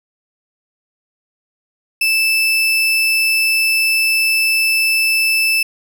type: tone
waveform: 35% pulse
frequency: 2637 Hz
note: E7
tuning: in tune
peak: -11 dBFS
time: 2.01-5.63 s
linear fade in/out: 5 ms
effects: none